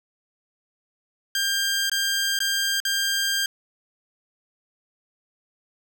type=tone with dropouts; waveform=15% pulse; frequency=1595 Hz; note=G6; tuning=30 cents sharp; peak=-15 dBFS; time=1.35-3.46 s; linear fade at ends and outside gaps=2 ms; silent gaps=1.897-1.916 / 2.39-2.403 / 2.802-2.851 s; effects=none

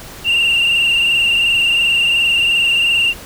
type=tone with frequency modulation; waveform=sine; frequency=2772 Hz; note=F7; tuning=14 cents flat; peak=-9 dBFS; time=0.24-3.14 s; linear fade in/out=50 ms; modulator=22.8 Hz; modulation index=3.1; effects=tanh soft clip ceiling -9 dBFS + pink hiss -34 dBFS RMS until 3.25 s

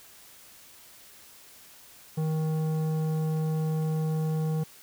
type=tone with tanh clipping; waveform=triangle; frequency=157.3 Hz; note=D#3; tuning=19 cents sharp; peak=-27 dBFS; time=2.17-4.64 s; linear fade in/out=10 ms; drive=16 dB; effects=white hiss -52 dBFS RMS until 4.82 s

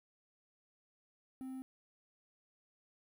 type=tone with quantisation; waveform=triangle; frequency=261.6 Hz; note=C4; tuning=in tune; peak=-40 dBFS; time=1.41-1.62 s; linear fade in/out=0 ms; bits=11; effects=none

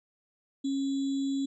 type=tone with sample-and-hold; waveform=sine; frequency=273.8 Hz; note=C#4; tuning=21 cents flat; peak=-27 dBFS; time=0.64-1.46 s; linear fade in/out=10 ms; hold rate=3675 Hz; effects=resampled to 22050 Hz

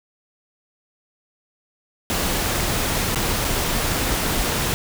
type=noise with dropouts; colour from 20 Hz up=pink; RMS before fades=-22 dBFS; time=2.1-4.74 s; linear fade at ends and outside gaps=0 ms; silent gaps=3.147-3.158 / 3.445-3.449 s; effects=none

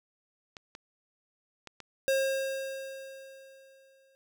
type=clicks; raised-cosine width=0.2 ms; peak=-26 dBFS; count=4; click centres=0.568 / 0.751 / 1.673 / 1.803 s
type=tone with exponential decay; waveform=square; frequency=537 Hz; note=C5; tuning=45 cents sharp; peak=-24 dBFS; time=2.08-4.15 s; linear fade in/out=0 ms; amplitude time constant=450 ms
effects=none

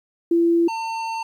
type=tone pair in turn; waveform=sine / square; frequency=338.1 / 902.6 Hz; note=E4 / A5; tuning=+44 / +44 cents; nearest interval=octave + perfect fourth; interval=1700 cents; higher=second; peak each=-14 / -25 dBFS; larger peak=first; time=0.31-0.68 / 0.68-1.23 s; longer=second; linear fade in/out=5 ms; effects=low-pass 5000 Hz 12 dB/octave + 9-bit

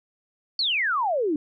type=exponential sweep; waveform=sine; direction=down; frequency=4600 to 282 Hz; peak=-21 dBFS; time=0.59-1.36 s; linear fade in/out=2 ms; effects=none

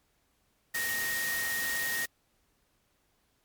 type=tone in noise; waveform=sine; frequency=1864.7 Hz; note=A#6; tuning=in tune; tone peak=-31 dBFS; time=0.74-2.06 s; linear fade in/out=10 ms; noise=white; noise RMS=-35 dBFS; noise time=0.74-2.06 s; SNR=+1 dB; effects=pink hiss -72 dBFS RMS until 3.44 s + MP3 96 kbps

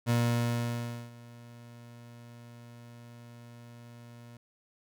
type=tone with ADSR envelope; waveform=30% pulse; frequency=118.7 Hz; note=A#2; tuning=32 cents sharp; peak=-21 dBFS; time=0.06-4.37 s; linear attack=40 ms; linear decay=1000 ms; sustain=-24 dB; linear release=3 ms; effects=none

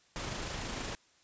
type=noise with amplitude modulation; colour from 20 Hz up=pink; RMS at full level=-37 dBFS; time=0.16-0.95 s; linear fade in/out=0 ms; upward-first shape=sine; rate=26.5 Hz; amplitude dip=30%; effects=white hiss -66 dBFS RMS until 1.23 s + resampled to 16000 Hz

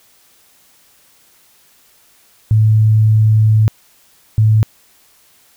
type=tone bursts at uneven times; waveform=sine; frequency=108.8 Hz; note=A2; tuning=19 cents flat; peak=-7 dBFS; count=2; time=2.51-3.68 / 4.38-4.63 s; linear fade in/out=0 ms; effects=white hiss -51 dBFS RMS until 5.56 s

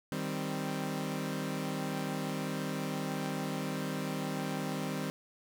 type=chord; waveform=sawtooth; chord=C minor; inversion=first; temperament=equal; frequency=155.56 / 196 / 261.6 Hz; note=Eb3 / G3 / C4; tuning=0 / 0 / 0 cents; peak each=-34 dBFS; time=0.12-5.1 s; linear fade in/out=0 ms; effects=none

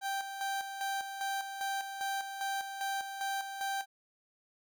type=tone with tremolo; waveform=30% pulse; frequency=784 Hz; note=G5; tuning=in tune; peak=-30 dBFS; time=0.01-3.86 s; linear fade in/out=50 ms; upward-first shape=square; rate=2.5 Hz; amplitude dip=55%; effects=none

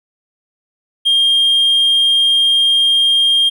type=tone; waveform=triangle; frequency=3214 Hz; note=G7; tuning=43 cents sharp; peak=-7 dBFS; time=1.05-3.5 s; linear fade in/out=20 ms; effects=tanh soft clip ceiling -4 dBFS

